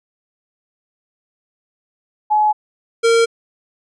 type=tone pair in turn; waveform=sine / square; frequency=849 / 460.3 Hz; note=G#5 / A#4; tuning=+38 / -22 cents; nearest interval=major seventh; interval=1060 cents; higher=first; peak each=-11 dBFS; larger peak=neither; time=2.3-2.53 / 3.03-3.26 s; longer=neither; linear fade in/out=20 ms; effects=resampled to 22050 Hz